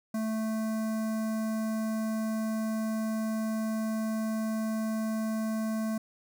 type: tone with notch filter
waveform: square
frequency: 220 Hz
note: A3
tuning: in tune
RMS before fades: -31 dBFS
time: 0.14-5.98 s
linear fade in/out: 5 ms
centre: 3100 Hz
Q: 0.59
effects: none